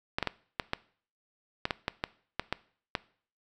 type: clicks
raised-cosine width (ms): 0.3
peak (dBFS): -12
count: 12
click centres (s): 0.185 / 0.227 / 0.273 / 0.598 / 0.734 / 1.654 / 1.708 / 1.881 / 2.039 / 2.396 / 2.526 / 2.952
effects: noise-tail reverb RT60 0.5 s tail -20 dB re dry